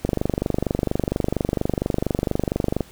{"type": "click train", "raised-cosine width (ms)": 2, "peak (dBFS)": -7, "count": 68, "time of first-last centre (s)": [0.05, 2.807], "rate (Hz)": 24.3, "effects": ["pink hiss -48 dBFS RMS until 2.91 s"]}